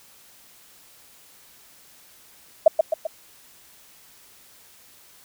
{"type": "tone with echo", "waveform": "sine", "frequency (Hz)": 638, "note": "D#5", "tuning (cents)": 43, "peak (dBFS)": -7, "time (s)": [2.66, 2.68], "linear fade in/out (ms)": 5, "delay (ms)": 130, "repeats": 3, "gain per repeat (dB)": -5, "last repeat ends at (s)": 3.07, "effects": ["white hiss -52 dBFS RMS until 5.24 s"]}